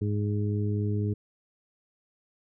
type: harmonic tone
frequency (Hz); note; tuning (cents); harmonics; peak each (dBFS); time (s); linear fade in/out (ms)
103.83; G#2; 0; 1 / 2 / 3 / 4; -26 / -33 / -36 / -36; 0.01-1.14; 10
effects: none